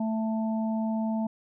harmonic tone, 221.1 Hz, A3, 9 cents sharp, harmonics 1 / 3 / 4, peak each -26 / -36 / -38 dBFS, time 0-1.27 s, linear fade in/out 5 ms, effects none

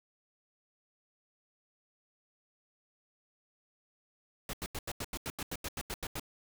pink noise bursts, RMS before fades -38 dBFS, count 14, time 4.49-6.197 s, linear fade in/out 2 ms, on 43 ms, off 85 ms, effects none

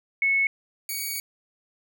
sine / 5% pulse tone pair in turn, 2200 / 2253 Hz, C#7 / C#7, -14 / +28 cents, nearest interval unison, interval 42 cents, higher second, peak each -19 dBFS, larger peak neither, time 0.22-0.47 / 0.89-1.2 s, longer second, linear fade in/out 2 ms, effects none

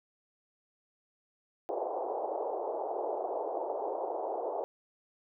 white band-pass noise, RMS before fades -35 dBFS, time 1.69-4.64 s, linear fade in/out 0 ms, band 370 to 850 Hz, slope 48 dB/octave, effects none

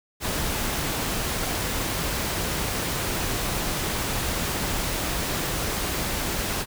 pink noise, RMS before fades -27 dBFS, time 0.2-6.66 s, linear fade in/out 50 ms, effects none

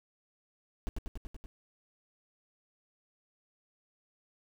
brown noise with echo, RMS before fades -32 dBFS, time 0.87-0.89 s, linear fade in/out 0 ms, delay 95 ms, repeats 6, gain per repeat -2 dB, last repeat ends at 1.46 s, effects none

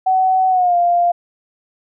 sine tone with pitch glide, 752 to 697.6 Hz, F#5 to F5, +28 to -2 cents, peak -11 dBFS, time 0.06-1.12 s, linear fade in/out 10 ms, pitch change -130 cents, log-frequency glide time 0.49-0.76 s, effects none

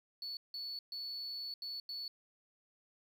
sine tone bursts at uneven times, 4435 Hz, C#8, in tune, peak -38 dBFS, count 5, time 0.22-0.37 / 0.54-0.79 / 0.92-1.54 / 1.62-1.8 / 1.89-2.08 s, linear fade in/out 2 ms, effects tanh soft clip ceiling -38 dBFS + 11-bit

